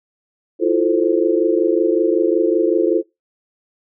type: chord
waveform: sine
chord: F major seventh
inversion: third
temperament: equal with one note detuned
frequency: 329.6 / 354.9 / 440 / 523.3 Hz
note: E4 / F4 / A4 / C5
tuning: 0 / +28 / 0 / 0 cents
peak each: -18 / -17 / -18 / -22 dBFS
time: 0.59-3.03 s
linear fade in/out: 50 ms
effects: noise-tail reverb RT60 0.2 s tail -22 dB re dry